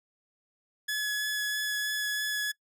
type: tone with vibrato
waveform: sawtooth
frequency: 1700 Hz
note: G#6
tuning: 40 cents sharp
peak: -25 dBFS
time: 0.88-2.52 s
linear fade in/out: 10 ms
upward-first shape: sine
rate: 3.1 Hz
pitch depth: 9 cents each way
effects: noise-tail reverb RT60 0.1 s tail -23 dB re dry